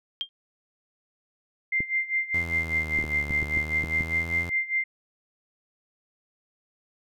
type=tone with exponential decay; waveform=sine; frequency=3194 Hz; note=G7; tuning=32 cents sharp; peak=-22 dBFS; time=0.21-0.29 s; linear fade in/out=0 ms; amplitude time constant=17 ms
type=tone with tremolo; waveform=sine; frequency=2093 Hz; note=C7; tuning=in tune; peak=-21 dBFS; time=1.72-4.84 s; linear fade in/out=5 ms; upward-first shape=sine; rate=5 Hz; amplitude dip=85%
type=clicks; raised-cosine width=3 ms; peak=-20 dBFS; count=8; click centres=1.805 / 2.989 / 3.041 / 3.307 / 3.427 / 3.572 / 3.84 / 4.008 s
type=exponential two-way sweep; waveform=sawtooth; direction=down then up; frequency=86 to 73 to 86 Hz; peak=-29 dBFS; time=2.34-4.5 s; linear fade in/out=5 ms; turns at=3.25 s
effects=none